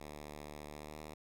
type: tone with pitch glide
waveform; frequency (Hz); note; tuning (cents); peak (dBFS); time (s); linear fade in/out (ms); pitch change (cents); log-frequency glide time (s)
5% pulse; 74.5 to 76.46; D2 to D#2; +25 to -30; -35; 0-1.14; 5; +45; 0.73-0.98
effects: none